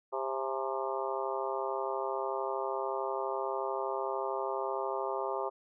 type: harmonic tone with a mistuned harmonic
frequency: 133.1 Hz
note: C3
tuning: 30 cents sharp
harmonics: 3 / 4 / 5 / 6 / 7 / 8 / 9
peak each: -37 / -38 / -39 / -40 / -40 / -41 / -42 dBFS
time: 0.12-5.5 s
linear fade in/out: 20 ms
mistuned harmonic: 6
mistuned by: +88 cents
effects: none